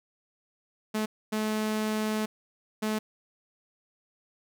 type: tone bursts at uneven times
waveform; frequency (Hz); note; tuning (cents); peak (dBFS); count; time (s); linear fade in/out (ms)
sawtooth; 215.6; A3; -35; -23; 3; 0.94-1.06 / 1.32-2.26 / 2.82-2.99; 10
effects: none